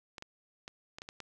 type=clicks; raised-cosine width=0.2 ms; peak=-26 dBFS; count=7; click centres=0.182 / 0.224 / 0.679 / 0.985 / 1.019 / 1.089 / 1.203 s; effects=none